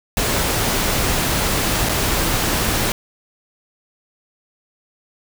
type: noise with dropouts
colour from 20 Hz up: pink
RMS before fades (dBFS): -19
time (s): 0.17-2.92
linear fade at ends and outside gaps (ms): 1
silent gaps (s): 1.888-1.893
effects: none